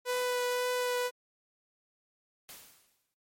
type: tone with vibrato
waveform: sawtooth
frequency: 495.4 Hz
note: B4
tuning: 5 cents sharp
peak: -25 dBFS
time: 0.05-1.11 s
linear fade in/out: 50 ms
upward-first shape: triangle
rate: 1.9 Hz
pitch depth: 11 cents each way
type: noise with exponential decay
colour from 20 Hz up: white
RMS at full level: -45 dBFS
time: 2.49-3.14 s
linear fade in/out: 0 ms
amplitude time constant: 140 ms
effects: MP3 64 kbps